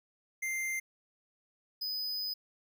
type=tone pair in turn; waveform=square; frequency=2093 / 5001 Hz; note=C7 / D#8; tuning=0 / +8 cents; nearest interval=octave + minor third; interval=1508 cents; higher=second; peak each=-33 / -34 dBFS; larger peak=first; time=0.42-0.8 / 1.81-2.34 s; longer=second; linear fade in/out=10 ms; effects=none